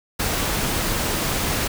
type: noise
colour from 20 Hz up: pink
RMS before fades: -23 dBFS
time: 0.19-1.68 s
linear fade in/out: 10 ms
effects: none